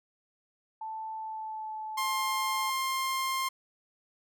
sine tone with pitch glide, 880 to 867.9 Hz, A5 to A5, 0 to -24 cents, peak -35 dBFS, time 0.81-2.7 s, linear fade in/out 5 ms, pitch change -24 cents, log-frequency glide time 1.14-1.72 s
sawtooth tone, 1058 Hz, C6, 19 cents sharp, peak -25 dBFS, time 1.97-3.49 s, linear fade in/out 10 ms
effects none

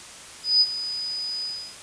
sine tone with ADSR envelope, 4978 Hz, D#8, in tune, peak -13 dBFS, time 0.43-1.77 s, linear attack 180 ms, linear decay 44 ms, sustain -14 dB, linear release 330 ms, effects white hiss -42 dBFS RMS until 1.82 s + resampled to 22050 Hz

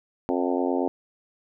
harmonic tone with a mistuned harmonic, 89 Hz, F2, 33 cents sharp, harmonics 3 / 4 / 5 / 6 / 7 / 8 / 9 / 10, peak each -26 / -28 / -30 / -32 / -33 / -34 / -35 / -36 dBFS, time 0.29-0.88 s, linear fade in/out 0 ms, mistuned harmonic 9, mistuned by -30 cents, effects none

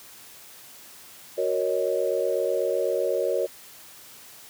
sine chord, D# minor seventh, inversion first, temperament equal, 370 / 466.2 / 554.4 / 622.3 Hz, F#4 / A#4 / C#5 / D#5, 0 / 0 / 0 / 0 cents, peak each -29 / -27 / -26 / -30 dBFS, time 1.37-3.47 s, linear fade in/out 20 ms, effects white hiss -47 dBFS RMS until 4.49 s + high-pass 80 Hz 12 dB/octave

